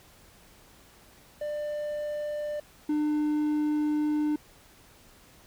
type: tone pair in turn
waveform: triangle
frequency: 595 / 300.5 Hz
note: D5 / D4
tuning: +22 / +40 cents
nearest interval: octave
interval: 1182 cents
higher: first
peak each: -28 / -22 dBFS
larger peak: second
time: 1.41-2.6 / 2.89-4.36 s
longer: second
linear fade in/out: 5 ms
effects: pink hiss -56 dBFS RMS until 5.46 s